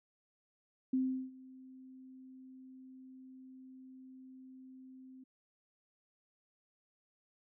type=tone with ADSR envelope; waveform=sine; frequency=260 Hz; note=C4; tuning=11 cents flat; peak=-28 dBFS; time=0.93-5.24 s; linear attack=6 ms; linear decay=370 ms; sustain=-23 dB; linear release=8 ms; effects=none